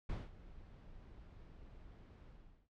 brown noise with ADSR envelope, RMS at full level -38 dBFS, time 0.09-2.69 s, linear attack 7 ms, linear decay 200 ms, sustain -18 dB, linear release 410 ms, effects low-pass 4000 Hz 12 dB/octave

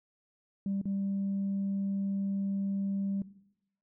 sine tone with dropouts, 196.8 Hz, G3, 7 cents sharp, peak -28 dBFS, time 0.66-3.22 s, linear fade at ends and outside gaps 2 ms, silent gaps 0.815-0.855 s, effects noise-tail reverb RT60 0.8 s tail -18 dB re dry + tanh soft clip ceiling -26 dBFS

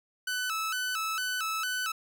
sawtooth tone with vibrato, 1400 Hz, F6, 4 cents sharp, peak -26 dBFS, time 0.27-1.92 s, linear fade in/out 5 ms, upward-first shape square, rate 2.2 Hz, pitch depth 120 cents each way, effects none

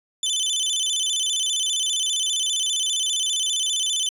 25% pulse tone with vibrato, 3273 Hz, G#7, 26 cents flat, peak -17 dBFS, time 0.23-4.09 s, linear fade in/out 2 ms, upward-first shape square, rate 15 Hz, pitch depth 120 cents each way, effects resampled to 32000 Hz

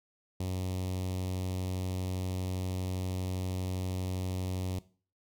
sawtooth tone with notch filter, 92.5 Hz, F#2, in tune, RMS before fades -34 dBFS, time 0.4-4.79 s, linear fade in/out 5 ms, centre 1500 Hz, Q 0.65, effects noise-tail reverb RT60 0.4 s tail -18 dB re dry

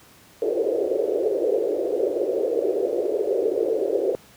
white band-pass noise, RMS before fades -23 dBFS, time 0.42-4.15 s, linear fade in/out 0 ms, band 360 to 530 Hz, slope 48 dB/octave, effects pink hiss -51 dBFS RMS until 4.36 s + high-pass 80 Hz 12 dB/octave

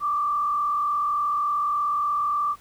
sine tone with frequency modulation, 1174.7 Hz, D6, in tune, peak -21 dBFS, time 0-2.56 s, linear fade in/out 50 ms, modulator 43.4 Hz, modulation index 0.73, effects pink hiss -54 dBFS RMS until 2.6 s

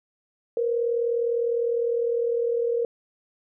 sine tone pair together, 468.1 / 508 Hz, A#4 / B4, +7 / +49 cents, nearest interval minor second, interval 142 cents, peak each -22 / -30 dBFS, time 0.57-2.85 s, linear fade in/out 2 ms, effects none

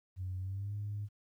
sine tone with pitch glide, 92.5 to 103.23 Hz, F#2 to G#2, 0 to -10 cents, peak -35 dBFS, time 0.16-1.09 s, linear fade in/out 50 ms, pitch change +190 cents, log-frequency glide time 0.38-0.74 s, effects tanh soft clip ceiling -31 dBFS + 12-bit

